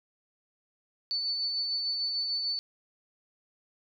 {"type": "tone with tremolo", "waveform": "sine", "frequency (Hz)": 4493, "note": "C#8", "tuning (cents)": 23, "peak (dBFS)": -27, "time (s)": [1.11, 2.59], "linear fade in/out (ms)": 0, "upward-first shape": "sine", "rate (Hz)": 6.7, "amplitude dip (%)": 30, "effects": []}